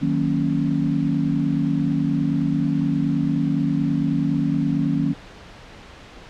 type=chord; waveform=sine; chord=D# minor seventh; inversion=none; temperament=equal; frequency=155.56 / 185 / 233.1 / 277.2 Hz; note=D#3 / F#3 / A#3 / C#4; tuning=0 / 0 / 0 / 0 cents; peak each=-23 / -26 / -25 / -22 dBFS; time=0.01-5.14 s; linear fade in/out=20 ms; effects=pink hiss -42 dBFS RMS until 6.29 s + low-pass 4000 Hz 12 dB/octave